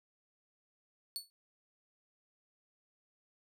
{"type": "tone with exponential decay", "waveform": "sawtooth", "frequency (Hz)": 4435, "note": "C#8", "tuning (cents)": 0, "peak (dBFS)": -31, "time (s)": [1.16, 1.3], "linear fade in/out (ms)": 0, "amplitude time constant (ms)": 29, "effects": []}